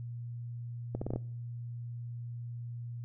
accelerating click train, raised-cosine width 2 ms, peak -21 dBFS, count 6, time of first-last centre 0.95-1.16 s, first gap 65 ms, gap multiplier 0.78, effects noise-tail reverb RT60 0.6 s tail -22 dB re dry + added 119 Hz sine -38 dBFS peak until 3.04 s

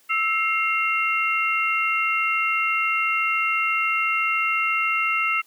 sine tone cluster, 1314 / 2127 / 2747 Hz, E6 / C7 / F7, -6 / +28 / -29 cents, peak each -24 dBFS, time 0.09-5.42 s, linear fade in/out 20 ms, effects white hiss -58 dBFS RMS until 5.46 s + high-pass 200 Hz 12 dB/octave

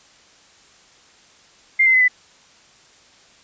sine tone with pitch steps, 2100 / 2065 / 2031 / 1997.1 Hz, C7 / C7 / B6 / B6, +6 / -23 / +48 / +19 cents, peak -11 dBFS, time 1.79-2.082 s, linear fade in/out 10 ms, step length 73 ms, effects white hiss -51 dBFS RMS until 3.43 s + resampled to 16000 Hz

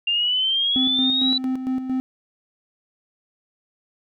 sine exponential sweep, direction up, 2780 to 3980 Hz, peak -18 dBFS, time 0.07-1.38 s, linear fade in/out 5 ms
triangle tone with tremolo, 259.2 Hz, C4, 16 cents flat, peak -18 dBFS, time 0.76-2 s, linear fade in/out 0 ms, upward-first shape square, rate 4.4 Hz, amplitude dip 55%
effects none

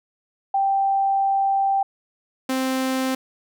sine / sawtooth tone pair in turn, 784 / 261.6 Hz, G5 / C4, 0 / 0 cents, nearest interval octave + perfect fifth, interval 1900 cents, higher first, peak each -17 dBFS, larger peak neither, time 0.54-1.83 / 2.49-3.15 s, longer first, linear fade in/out 5 ms, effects none

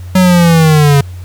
square linear sweep, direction down, 187.3 to 138.59 Hz, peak -5 dBFS, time 0.15-1.01 s, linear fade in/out 5 ms, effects added 90 Hz sine -23 dBFS peak until 1.24 s + pink hiss -42 dBFS RMS until 1.24 s

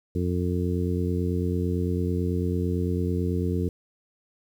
harmonic tone, 89 Hz, F2, 33 cents sharp, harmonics 1 / 2 / 3 / 4 / 5, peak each -26 / -29 / -31 / -32 / -33 dBFS, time 0.15-3.69 s, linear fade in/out 5 ms, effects 9-bit

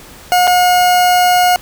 40% pulse tone with dropouts, 720 Hz, F#5, 47 cents flat, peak -7 dBFS, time 0.32-1.56 s, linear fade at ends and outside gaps 0 ms, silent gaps 0.471-0.476 s, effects pink hiss -37 dBFS RMS until 1.61 s

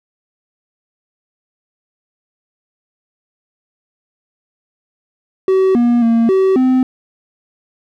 triangle tone with pitch steps, 379.7 / 239.1 / 230.1 / 381.5 / 257.4 Hz, F#4 / A#3 / A#3 / G4 / C4, +45 / +44 / -22 / -47 / -28 cents, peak -7 dBFS, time 5.48-6.83 s, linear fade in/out 2 ms, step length 270 ms, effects none

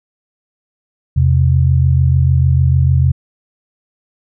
sine tone pair together, 84.12 / 130.81 Hz, E2 / C3, +36 / 0 cents, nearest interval minor sixth, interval 764 cents, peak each -11 dBFS, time 1.16-3.12 s, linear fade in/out 10 ms, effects none

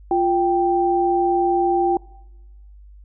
sine tone pair together, 349.2 / 783.9 Hz, F4 / G5, 0 / 0 cents, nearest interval octave + major second, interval 1400 cents, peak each -18 dBFS, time 0.11-1.97 s, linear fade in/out 2 ms, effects noise-tail reverb RT60 1.0 s tail -23 dB re dry + added 50 Hz sine -41 dBFS peak until 3.04 s

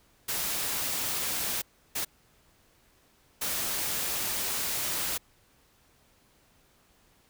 white noise bursts at uneven times, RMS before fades -31 dBFS, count 3, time 0.28-1.62 / 1.95-2.05 / 3.41-5.18 s, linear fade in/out 10 ms, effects pink hiss -64 dBFS RMS until 7.29 s

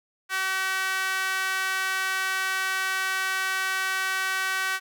sawtooth tone with high-pass filter, 380 Hz, F#4, 46 cents sharp, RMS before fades -27 dBFS, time 0.29-4.8 s, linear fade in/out 50 ms, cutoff 1500 Hz, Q 2.6, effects none

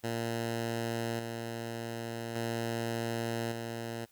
10% pulse tone with tremolo, 115.7 Hz, A#2, 13 cents flat, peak -24 dBFS, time 0.03-4.06 s, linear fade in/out 20 ms, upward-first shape square, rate 0.43 Hz, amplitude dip 40%, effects white hiss -66 dBFS RMS until 4.11 s

